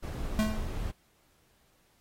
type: noise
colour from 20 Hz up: brown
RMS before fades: -34 dBFS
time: 0.02-0.92 s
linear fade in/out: 20 ms
type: tone with exponential decay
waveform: square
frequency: 216.2 Hz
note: A3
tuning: 30 cents flat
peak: -23 dBFS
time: 0.39-0.8 s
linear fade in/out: 0 ms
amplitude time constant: 87 ms
effects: pink hiss -68 dBFS RMS until 2 s + AAC 48 kbps